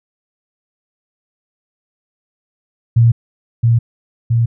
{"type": "tone with echo", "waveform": "sine", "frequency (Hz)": 116.54, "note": "A#2", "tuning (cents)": 0, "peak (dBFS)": -6, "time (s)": [2.96, 3.12], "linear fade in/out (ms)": 10, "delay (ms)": 670, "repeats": 2, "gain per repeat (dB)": -2, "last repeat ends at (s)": 4.46, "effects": []}